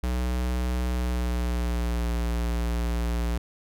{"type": "tone with pitch glide", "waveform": "square", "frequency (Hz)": [61.74, 58.58], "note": ["B1", "A#1"], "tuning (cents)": [0, 9], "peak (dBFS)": -25, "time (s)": [0.03, 3.38], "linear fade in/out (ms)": 5, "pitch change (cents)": -91, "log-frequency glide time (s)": [0.88, 2.11], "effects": []}